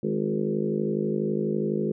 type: harmonic tone with a mistuned harmonic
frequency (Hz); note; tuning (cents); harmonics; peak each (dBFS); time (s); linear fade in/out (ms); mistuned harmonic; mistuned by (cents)
52.1; G#1; +6; 3 / 4 / 5 / 6 / 7 / 8 / 9 / 10; -32 / -28 / -39 / -40 / -29 / -31 / -34 / -41; 0.03-1.92; 5; 7; -25
effects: none